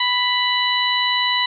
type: harmonic tone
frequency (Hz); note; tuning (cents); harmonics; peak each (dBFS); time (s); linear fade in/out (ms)
990; B5; +4; 1 / 2 / 3 / 4; -22 / -22 / -22 / -22; 0-1.46; 5
effects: none